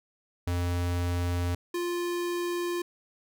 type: tone pair in turn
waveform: square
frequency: 87.9 / 349.3 Hz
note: F2 / F4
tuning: +12 / 0 cents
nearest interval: 2 octaves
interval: 2388 cents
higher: second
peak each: -27 / -29 dBFS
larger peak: first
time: 0.47-1.55 / 1.74-2.82 s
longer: neither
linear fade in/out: 5 ms
effects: none